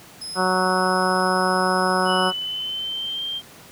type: tone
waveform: 35% pulse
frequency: 5100 Hz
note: D#8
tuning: 42 cents sharp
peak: -28 dBFS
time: 0.21-2.31 s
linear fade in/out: 10 ms
type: harmonic tone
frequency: 185 Hz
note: F#3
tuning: in tune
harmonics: 1 / 2 / 3 / 4 / 5 / 6 / 7 / 8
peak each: -26 / -26 / -26 / -26 / -26 / -26 / -26 / -26 dBFS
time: 0.35-2.33 s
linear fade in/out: 50 ms
type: tone with pitch glide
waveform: sine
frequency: 2960 to 3172 Hz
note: F#7 to G7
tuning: 0 to +20 cents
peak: -25 dBFS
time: 2.05-3.42 s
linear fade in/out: 50 ms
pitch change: +120 cents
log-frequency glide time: 2.19-3.23 s
effects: pink hiss -45 dBFS RMS until 3.71 s + high-pass 100 Hz 12 dB/octave